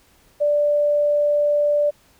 sine tone, 587.3 Hz, D5, in tune, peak -15 dBFS, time 0.4-1.91 s, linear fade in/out 20 ms, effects pink hiss -56 dBFS RMS until 2.19 s

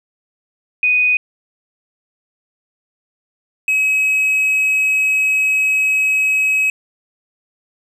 sine / triangle tone pair in turn, 2489 / 2550 Hz, D#7 / D#7, 0 / +42 cents, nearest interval unison, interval 42 cents, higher second, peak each -11 dBFS, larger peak neither, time 0.83-1.17 / 3.68-6.7 s, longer second, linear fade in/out 2 ms, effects none

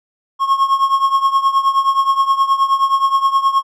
triangle tone with tremolo, 1087 Hz, C#6, 34 cents flat, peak -6 dBFS, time 0.39-3.63 s, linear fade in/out 50 ms, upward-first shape triangle, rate 9.5 Hz, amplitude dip 85%, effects none

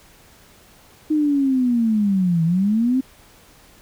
sine linear two-way sweep, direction down then up, 311.1 to 160.5 to 267.1 Hz, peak -15 dBFS, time 1.1-3.01 s, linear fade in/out 10 ms, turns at 2.44 s, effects pink hiss -50 dBFS RMS until 3.81 s

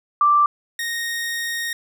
sine / sawtooth tone pair in turn, 1174.7 / 1860.8 Hz, D6 / A#6, 0 / -4 cents, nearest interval minor sixth, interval 796 cents, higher second, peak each -12 / -20 dBFS, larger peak first, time 0.21-0.46 / 0.79-1.73 s, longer second, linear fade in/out 2 ms, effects none

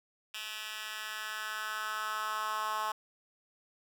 10% pulse tone with high-pass filter sweep, 215.4 Hz, A3, 37 cents flat, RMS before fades -37 dBFS, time 0.34-2.92 s, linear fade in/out 5 ms, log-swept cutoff 2400 to 980 Hz, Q 2.9, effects none

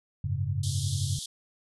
sine chord, F# suspended second, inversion none, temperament equal, 92.5 / 103.83 / 138.59 Hz, F#2 / G#2 / C#3, 0 / 0 / 0 cents, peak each -31 dBFS, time 0.24-1.19 s, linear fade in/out 5 ms
pink band-pass noise, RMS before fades -38 dBFS, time 0.63-1.26 s, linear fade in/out 5 ms, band 3200 to 11000 Hz, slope 96 dB/octave
effects none

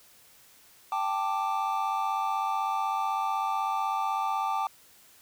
triangle chord, G suspended second, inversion none, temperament equal with one note detuned, 784 / 880 / 1179.4 Hz, G5 / A5 / D6, 0 / 0 / +7 cents, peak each -29 dBFS, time 0.92-4.67 s, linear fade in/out 2 ms, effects white hiss -57 dBFS RMS until 5.21 s

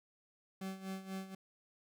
40% pulse tone with tremolo, 191 Hz, G3, 45 cents flat, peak -38 dBFS, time 0.61-1.35 s, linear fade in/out 5 ms, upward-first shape sine, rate 4.1 Hz, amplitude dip 75%, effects none

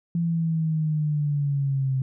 sine linear sweep, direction down, 170.1 to 130.81 Hz, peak -21 dBFS, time 0.15-2.02 s, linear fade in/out 2 ms, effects none

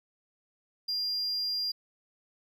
triangle tone, 4800 Hz, D8, 37 cents sharp, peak -27 dBFS, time 0.88-1.72 s, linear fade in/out 10 ms, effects tanh soft clip ceiling -23 dBFS

